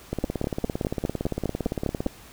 two click trains, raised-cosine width 2 ms, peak -11 / -13 dBFS, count 10 / 35, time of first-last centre 0.24-2.066 / 0.13-2.062 s, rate 4.93 / 17.6 Hz, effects pink hiss -48 dBFS RMS until 2.32 s

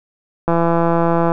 click train, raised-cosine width 1 ms, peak -3 dBFS, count 142, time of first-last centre 0.48-1.319 s, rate 168 Hz, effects none

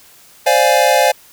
square chord, D half-diminished seventh, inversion third, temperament equal, 523.3 / 587.3 / 698.5 / 830.6 Hz, C5 / D5 / F5 / Ab5, 0 / 0 / 0 / 0 cents, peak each -16 dBFS, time 0.46-1.12 s, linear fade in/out 10 ms, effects white hiss -45 dBFS RMS until 1.32 s

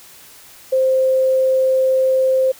sine tone, 523.3 Hz, C5, in tune, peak -12 dBFS, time 0.72-2.52 s, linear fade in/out 10 ms, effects white hiss -43 dBFS RMS until 2.59 s

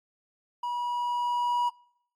triangle tone with level ramp, 968 Hz, B5, 35 cents flat, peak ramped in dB -27 to -21 dBFS, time 0.63-1.69 s, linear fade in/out 5 ms, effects noise-tail reverb RT60 0.7 s tail -26 dB re dry + AAC 48 kbps

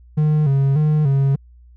triangle tone with vibrato, 144.6 Hz, D3, 27 cents flat, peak -11 dBFS, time 0.17-1.36 s, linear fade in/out 10 ms, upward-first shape square, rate 1.7 Hz, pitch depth 91 cents each way, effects added 60 Hz sine -43 dBFS peak until 1.76 s

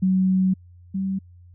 sine tone pair in turn, 187.6 / 192.21 Hz, F#3 / G3, +24 / -34 cents, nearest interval unison, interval 42 cents, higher second, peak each -16 / -22 dBFS, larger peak first, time 0.02-0.54 / 0.94-1.19 s, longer first, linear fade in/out 10 ms, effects added 88 Hz sine -45 dBFS peak until 1.54 s

